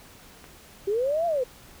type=click; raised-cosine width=0.5 ms; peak=-30 dBFS; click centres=0.442 s
type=linear two-way sweep; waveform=sine; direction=up then down; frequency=381.9 to 698.5 to 479.5 Hz; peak=-22 dBFS; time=0.87-1.44 s; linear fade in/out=10 ms; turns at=1.26 s
effects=pink hiss -50 dBFS RMS until 1.8 s